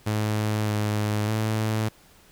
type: tone with pitch steps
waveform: sawtooth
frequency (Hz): 106.9 / 105.5 / 109.3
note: A2 / G#2 / A2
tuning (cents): -49 / +28 / -11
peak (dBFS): -19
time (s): 0.06-1.89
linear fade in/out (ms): 10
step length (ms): 610
effects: pink hiss -55 dBFS RMS until 2.31 s